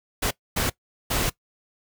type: noise bursts at uneven times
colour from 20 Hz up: pink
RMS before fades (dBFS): -24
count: 3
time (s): 0.22-0.31 / 0.56-0.7 / 1.1-1.3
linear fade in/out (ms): 10
effects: noise-tail reverb RT60 0.1 s tail -20 dB re dry